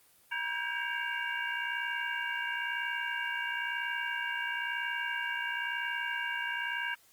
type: tone cluster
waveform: sine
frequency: 955 / 1564 / 1625 / 2278 / 2793 Hz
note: A#5 / G6 / G#6 / C#7 / F7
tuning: +42 / -4 / -38 / +47 / -1 cents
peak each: -40 / -38 / -36 / -40 / -40 dBFS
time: 0.31-6.95 s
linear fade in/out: 10 ms
effects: white hiss -63 dBFS RMS until 7.12 s + Opus 24 kbps

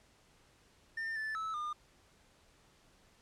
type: tone with pitch steps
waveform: triangle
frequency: 1804 / 1753 / 1304 / 1210 Hz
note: A6 / A6 / E6 / D#6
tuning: +43 / -7 / -19 / -49 cents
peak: -34 dBFS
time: 0.97-1.73 s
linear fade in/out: 5 ms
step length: 190 ms
effects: pink hiss -66 dBFS RMS until 3.21 s + low-pass 9000 Hz 12 dB/octave

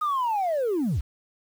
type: linear sweep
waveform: sine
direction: down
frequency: 1254 to 49 Hz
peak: -21 dBFS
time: 0.01-1.01 s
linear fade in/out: 10 ms
effects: tanh soft clip ceiling -19 dBFS + 8-bit

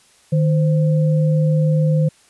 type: tone pair together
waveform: sine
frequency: 154.5 / 519.7 Hz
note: D#3 / C5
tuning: -12 / -12 cents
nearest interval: octave + major sixth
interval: 2100 cents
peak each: -13 / -23 dBFS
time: 0.32-2.09 s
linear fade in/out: 10 ms
effects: white hiss -53 dBFS RMS until 2.29 s + resampled to 24000 Hz

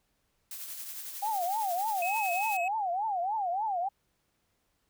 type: noise with tremolo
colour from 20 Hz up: blue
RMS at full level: -39 dBFS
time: 0.51-2.57 s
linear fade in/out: 2 ms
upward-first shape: triangle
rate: 11 Hz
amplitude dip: 45%
type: tone with vibrato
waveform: sine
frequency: 784 Hz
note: G5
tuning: in tune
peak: -28 dBFS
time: 1.22-3.89 s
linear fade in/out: 10 ms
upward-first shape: triangle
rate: 3.4 Hz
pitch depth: 260 cents each way
type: tone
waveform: triangle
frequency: 2563 Hz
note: E7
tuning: 49 cents flat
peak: -31 dBFS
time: 2.02-2.68 s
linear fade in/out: 2 ms
effects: pink hiss -75 dBFS RMS until 4.89 s

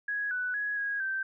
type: tone with pitch steps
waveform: sine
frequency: 1664 / 1489 / 1672 / 1647 / 1558 Hz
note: G#6 / F#6 / G#6 / G#6 / G6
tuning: +3 / +11 / +11 / -15 / -11 cents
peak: -29 dBFS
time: 0.08-1.23 s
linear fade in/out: 5 ms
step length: 230 ms
effects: none

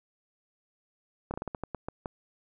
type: slowing click train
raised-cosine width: 1 ms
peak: -20 dBFS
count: 10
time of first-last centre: 1.31-2.058 s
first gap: 29 ms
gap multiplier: 1.25
effects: none

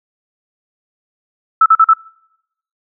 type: tone bursts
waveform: sine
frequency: 1315 Hz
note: E6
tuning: 5 cents flat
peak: -4 dBFS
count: 4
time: 1.61-1.936 s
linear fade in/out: 5 ms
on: 50 ms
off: 42 ms
effects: noise-tail reverb RT60 0.8 s tail -25 dB re dry

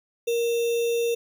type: tone with sample-and-hold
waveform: sine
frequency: 468.5 Hz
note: A#4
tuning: 9 cents sharp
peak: -21 dBFS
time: 0.27-1.15 s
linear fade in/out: 10 ms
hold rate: 3150 Hz
effects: none

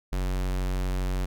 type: tone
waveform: square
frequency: 46.25 Hz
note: F#1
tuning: in tune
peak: -26 dBFS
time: 0.12-1.26 s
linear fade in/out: 10 ms
effects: none

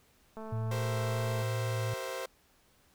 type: click train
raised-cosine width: 1 ms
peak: -31 dBFS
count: 232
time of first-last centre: 0.37-1.42 s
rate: 220 Hz
type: tone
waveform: sine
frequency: 112.8 Hz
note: A2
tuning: 44 cents sharp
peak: -31 dBFS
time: 0.52-1.94 s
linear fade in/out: 5 ms
type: chord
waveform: sawtooth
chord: C dominant seventh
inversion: second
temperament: equal with one note detuned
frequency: 383.7 / 466.2 / 523.3 / 659.3 Hz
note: G4 / Bb4 / C5 / E5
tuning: -37 / 0 / 0 / 0 cents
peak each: -40 / -40 / -34 / -40 dBFS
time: 0.71-2.26 s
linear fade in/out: 5 ms
effects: pink hiss -66 dBFS RMS until 2.94 s

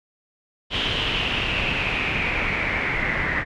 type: noise with low-pass filter sweep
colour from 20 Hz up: pink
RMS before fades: -24 dBFS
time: 0.7-3.45 s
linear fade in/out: 50 ms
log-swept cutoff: 3200 to 1900 Hz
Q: 6.3
effects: none

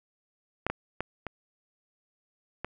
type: clicks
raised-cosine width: 0.5 ms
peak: -12 / -14 / -15 / -20 / -18 dBFS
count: 5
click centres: 0.666 / 0.7 / 1.006 / 1.267 / 2.646 s
effects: none

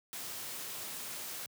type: noise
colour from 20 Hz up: white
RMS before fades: -42 dBFS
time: 0.13-1.46 s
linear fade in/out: 0 ms
effects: high-pass 100 Hz 12 dB/octave

